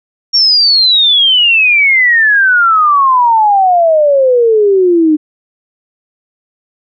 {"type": "exponential sweep", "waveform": "sine", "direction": "down", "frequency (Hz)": [5588, 300], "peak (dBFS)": -5, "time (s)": [0.33, 5.17], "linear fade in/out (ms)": 20, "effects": []}